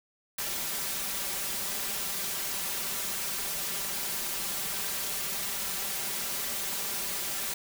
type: noise with comb filter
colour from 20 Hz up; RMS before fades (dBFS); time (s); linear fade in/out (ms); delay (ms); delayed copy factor
white; -33; 0.38-7.54; 5; 5.1; +0.6
effects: none